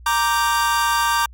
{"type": "chord", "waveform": "45% pulse", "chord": "G minor", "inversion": "first", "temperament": "equal", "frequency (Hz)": [932.3, 1174.7, 1568], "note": ["Bb5", "D6", "G6"], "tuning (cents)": [0, 0, 0], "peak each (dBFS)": [-20, -21, -23], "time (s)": [0.06, 1.26], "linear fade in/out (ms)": 5, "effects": ["added 60 Hz sine -39 dBFS peak until 1.33 s", "AAC 64 kbps"]}